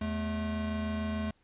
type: tone pair together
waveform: square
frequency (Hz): 81.02 / 216.3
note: E2 / A3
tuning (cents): -29 / -29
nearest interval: octave + perfect fourth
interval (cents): 1700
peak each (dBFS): -37 / -33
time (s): 0.01-1.31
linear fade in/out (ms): 5
effects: pink hiss -70 dBFS RMS until 1.43 s + resampled to 8000 Hz